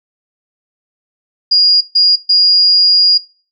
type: tone bursts at uneven times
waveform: sine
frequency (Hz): 4856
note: D#8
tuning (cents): -43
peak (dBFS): -6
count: 3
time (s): 1.51-1.81 / 1.95-2.16 / 2.29-3.18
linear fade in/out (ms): 10
effects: noise-tail reverb RT60 0.4 s tail -22 dB re dry